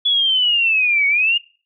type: linear two-way sweep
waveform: sine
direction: down then up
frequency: 3419 to 2217 to 2870 Hz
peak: -13 dBFS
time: 0.05-1.38 s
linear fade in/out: 10 ms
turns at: 1.07 s
effects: noise-tail reverb RT60 0.4 s tail -23 dB re dry